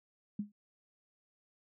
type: tone with exponential decay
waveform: sine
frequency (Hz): 206.4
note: G#3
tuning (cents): -10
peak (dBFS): -30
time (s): 0.39-0.52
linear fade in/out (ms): 5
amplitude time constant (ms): 28
effects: none